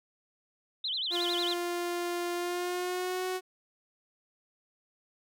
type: tone with vibrato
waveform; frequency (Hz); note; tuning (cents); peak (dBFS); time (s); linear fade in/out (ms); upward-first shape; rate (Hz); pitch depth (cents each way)
sine; 3520; A7; 0; -30; 0.84-1.54; 5; sine; 11; 280
type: tone with pitch glide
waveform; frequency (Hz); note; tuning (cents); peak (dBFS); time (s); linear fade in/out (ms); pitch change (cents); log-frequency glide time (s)
sawtooth; 349.2 to 370; F4 to F#4; 0 to 0; -27; 1.1-3.41; 50; +100; 2.34-3.27
effects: none